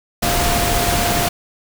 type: tone in noise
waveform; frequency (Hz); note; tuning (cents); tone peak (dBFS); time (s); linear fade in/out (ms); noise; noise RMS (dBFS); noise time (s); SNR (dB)
sine; 698.5; F5; 0; -21; 0.22-1.29; 10; pink; -18; 0.22-1.29; -6
effects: none